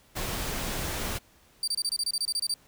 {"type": "noise", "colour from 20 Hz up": "pink", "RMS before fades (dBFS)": -32, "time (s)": [0.15, 1.19], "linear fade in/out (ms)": 20}
{"type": "tone bursts", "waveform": "30% pulse", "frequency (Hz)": 4651, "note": "D8", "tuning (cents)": -18, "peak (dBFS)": -23, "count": 13, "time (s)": [1.63, 2.54], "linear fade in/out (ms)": 2, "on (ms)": 46, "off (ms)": 26}
{"effects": ["pink hiss -60 dBFS RMS until 2.67 s"]}